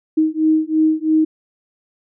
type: beating tone pair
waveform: sine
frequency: 312.6 / 315.6 Hz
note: D#4 / D#4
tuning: +8 / +25 cents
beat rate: 3 Hz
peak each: -16 dBFS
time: 0.17-1.25 s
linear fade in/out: 10 ms
effects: none